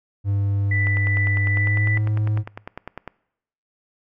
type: tone with pitch glide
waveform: triangle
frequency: 100 to 106.56 Hz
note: G2 to G#2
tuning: +35 to +45 cents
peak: -16 dBFS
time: 0.24-2.44 s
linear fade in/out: 50 ms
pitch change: +110 cents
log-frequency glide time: 1.49-1.96 s
type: tone with tremolo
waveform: sine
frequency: 1981 Hz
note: B6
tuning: 5 cents sharp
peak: -21 dBFS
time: 0.71-1.98 s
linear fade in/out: 5 ms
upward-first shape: triangle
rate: 2.5 Hz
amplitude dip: 25%
type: click train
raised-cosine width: 0.5 ms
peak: -17 dBFS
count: 23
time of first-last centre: 0.87-3.077 s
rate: 9.97 Hz
effects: noise-tail reverb RT60 0.8 s tail -23 dB re dry